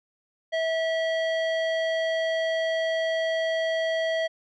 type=tone with low-pass filter; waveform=square; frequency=650 Hz; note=E5; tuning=24 cents flat; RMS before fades=-26 dBFS; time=0.52-4.28 s; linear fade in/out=20 ms; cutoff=3000 Hz; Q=1.5; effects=none